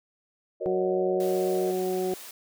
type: chord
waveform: sine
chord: D# minor seventh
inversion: first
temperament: equal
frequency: 370 / 466.2 / 554.4 / 622.3 Hz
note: F#4 / A#4 / C#5 / D#5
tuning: 0 / 0 / 0 / 0 cents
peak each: -34 dBFS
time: 0.6-1.72 s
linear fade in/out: 20 ms
type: harmonic tone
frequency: 185 Hz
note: F#3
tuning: in tune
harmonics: 1 / 2 / 3 / 4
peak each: -35 / -26 / -37 / -35 dBFS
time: 0.66-2.14 s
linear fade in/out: 0 ms
type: high-pass noise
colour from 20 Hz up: white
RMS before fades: -43 dBFS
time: 1.2-2.31 s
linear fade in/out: 2 ms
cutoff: 330 Hz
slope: 12 dB/octave
effects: none